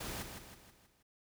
pink noise with echo, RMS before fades -42 dBFS, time 0-0.23 s, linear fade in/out 10 ms, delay 160 ms, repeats 5, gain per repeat -6 dB, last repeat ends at 1.03 s, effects none

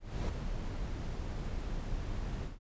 brown noise with ADSR envelope, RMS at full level -31 dBFS, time 0-2.59 s, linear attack 290 ms, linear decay 6 ms, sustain -6 dB, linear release 160 ms, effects resampled to 16000 Hz

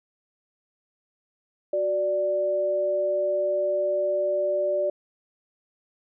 sine tone pair together, 370 / 587.3 Hz, F#4 / D5, 0 / 0 cents, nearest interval minor sixth, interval 800 cents, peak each -30 / -22 dBFS, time 1.73-4.9 s, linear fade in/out 5 ms, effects none

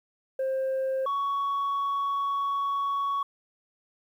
sine tone pair in turn, 529 / 1117.8 Hz, C5 / C#6, +19 / +14 cents, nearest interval octave + minor second, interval 1295 cents, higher second, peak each -23 dBFS, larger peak neither, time 0.39-1.06 / 1.06-3.23 s, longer second, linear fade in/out 5 ms, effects tanh soft clip ceiling -24 dBFS + 10-bit

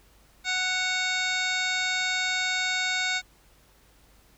harmonic tone with a mistuned harmonic, 740 Hz, F#5, in tune, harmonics 1 / 2 / 3 / 4 / 5 / 6 / 7 / 8 / 9 / 10, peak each -36 / -30 / -29 / -41 / -31 / -36 / -41 / -45 / -40 / -39 dBFS, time 0.44-3.22 s, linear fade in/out 50 ms, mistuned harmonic 4, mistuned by -120 cents, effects added 50 Hz sine -60 dBFS peak until 4.37 s + pink hiss -60 dBFS RMS until 4.37 s

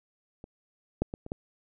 clicks, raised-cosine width 2 ms, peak -30 / -12 / -22 / -27 / -19 dBFS, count 5, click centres 0.441 / 1.02 / 1.139 / 1.264 / 1.319 s, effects none

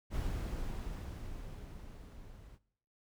brown noise with level ramp, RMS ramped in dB -35 to -54 dBFS, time 0.1-2.59 s, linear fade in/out 50 ms, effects noise-tail reverb RT60 0.7 s tail -20 dB re dry

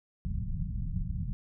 pink low-pass noise, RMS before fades -33 dBFS, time 0.25-1.33 s, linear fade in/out 0 ms, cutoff 190 Hz, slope 48 dB/octave, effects none

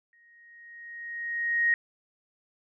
sine tone with exponential growth, 1874 Hz, A#6, 9 cents sharp, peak -19 dBFS, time 0.13-1.74 s, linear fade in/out 1 ms, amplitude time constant 350 ms, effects none

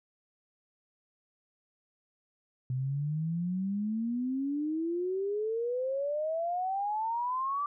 sine exponential sweep, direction up, 125.6 to 1174.7 Hz, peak -29 dBFS, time 2.7-7.66 s, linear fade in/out 2 ms, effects none

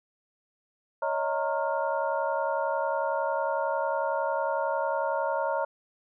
sine tone cluster, 558 / 629 / 924 / 1083 / 1405 Hz, C#5 / D#5 / A#5 / C#6 / F6, +11 / +19 / -16 / -41 / +10 cents, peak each -30 / -31 / -30 / -38 / -36 dBFS, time 1.02-5.65 s, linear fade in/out 5 ms, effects none

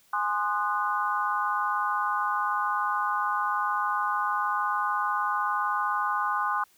sine chord, Ab dominant seventh, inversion none, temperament equal with one note detuned, 830.6 / 1046.5 / 1226.7 / 1480 Hz, Ab5 / C6 / Eb6 / Gb6, 0 / 0 / -25 / 0 cents, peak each -31 / -29 / -29 / -32 dBFS, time 0.13-6.64 s, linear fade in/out 5 ms, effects white hiss -62 dBFS RMS until 6.77 s

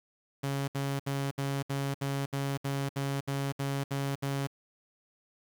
sawtooth tone bursts, 138.59 Hz, C#3, in tune, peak -26 dBFS, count 13, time 0.43-4.472 s, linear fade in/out 10 ms, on 250 ms, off 66 ms, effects 9-bit

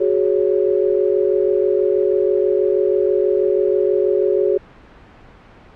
sine chord, F# suspended second, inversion none, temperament just, 370 / 416.2 / 555 Hz, F#4 / G#4 / C#5, 0 / +4 / +2 cents, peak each -17 / -17 / -21 dBFS, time 0-4.58 s, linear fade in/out 10 ms, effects pink hiss -44 dBFS RMS until 5.75 s + low-pass 2000 Hz 12 dB/octave

